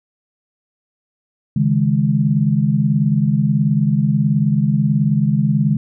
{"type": "chord", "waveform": "sine", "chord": "C# suspended second", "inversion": "none", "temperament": "equal with one note detuned", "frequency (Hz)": [138.59, 157.1, 207.7], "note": ["C#3", "D#3", "G#3"], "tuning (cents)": [0, 17, 0], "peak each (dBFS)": -17, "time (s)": [1.56, 5.77], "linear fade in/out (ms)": 5, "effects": []}